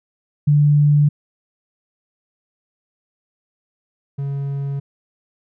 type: tone pair in turn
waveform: sine / triangle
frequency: 146.83 / 139.48 Hz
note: D3 / C#3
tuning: 0 / +11 cents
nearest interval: minor second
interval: 89 cents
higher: first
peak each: -10 / -19 dBFS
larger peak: first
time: 0.47-1.09 / 4.18-4.8 s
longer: neither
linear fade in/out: 10 ms
effects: none